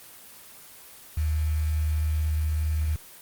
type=tone with quantisation; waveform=sine; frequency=77.2 Hz; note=D#2; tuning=13 cents flat; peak=-22 dBFS; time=1.17-2.96 s; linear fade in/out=5 ms; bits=7; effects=white hiss -47 dBFS RMS until 3.21 s + Opus 24 kbps